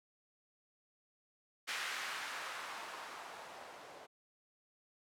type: noise with low-pass filter sweep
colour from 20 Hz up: violet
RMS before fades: -45 dBFS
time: 1.67-4.07 s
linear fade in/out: 20 ms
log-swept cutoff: 1900 to 580 Hz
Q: 1.3
effects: none